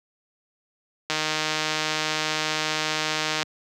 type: click train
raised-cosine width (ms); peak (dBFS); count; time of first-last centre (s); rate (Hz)
0.2; -7; 362; 1.1-3.429; 155
effects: high-pass 150 Hz 12 dB/octave